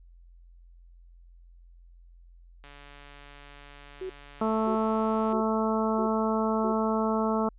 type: click train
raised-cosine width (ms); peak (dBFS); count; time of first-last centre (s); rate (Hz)
0.3; -33; 385; 2.64-5.325; 143
type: tone bursts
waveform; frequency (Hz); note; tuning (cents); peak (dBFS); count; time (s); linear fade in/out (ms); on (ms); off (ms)
sine; 375.5; F#4; +26; -32; 5; 4.01-6.725; 5; 87; 570
type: harmonic tone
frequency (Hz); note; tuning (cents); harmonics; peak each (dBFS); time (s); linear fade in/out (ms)
220; A3; 0; 1 / 2 / 3 / 4 / 5 / 6; -27 / -30 / -32 / -33 / -34 / -35; 4.41-7.49; 5
effects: added 43 Hz sine -50 dBFS peak until 7.58 s + resampled to 8000 Hz